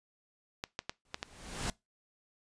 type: clicks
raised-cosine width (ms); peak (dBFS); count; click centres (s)
0.2; -18; 5; 0.639 / 0.791 / 0.895 / 1.144 / 1.229
type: noise with exponential growth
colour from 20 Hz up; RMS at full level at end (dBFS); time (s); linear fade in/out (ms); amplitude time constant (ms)
pink; -33; 1.05-1.7; 2; 140
effects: noise-tail reverb RT60 0.2 s tail -22 dB re dry + resampled to 22050 Hz